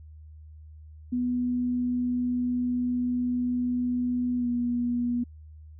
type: tone with pitch glide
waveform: sine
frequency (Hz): 246.6 to 241.5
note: B3 to B3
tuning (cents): -2 to -39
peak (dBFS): -24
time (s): 1.12-5.24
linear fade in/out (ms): 10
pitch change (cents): -37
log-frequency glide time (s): 4.37-4.47
effects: added 77 Hz sine -44 dBFS peak until 5.79 s